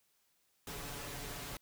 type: noise with comb filter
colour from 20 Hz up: pink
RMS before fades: -44 dBFS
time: 0.67-1.57 s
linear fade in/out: 2 ms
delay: 7 ms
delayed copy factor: +0.6
effects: white hiss -75 dBFS RMS until 1.61 s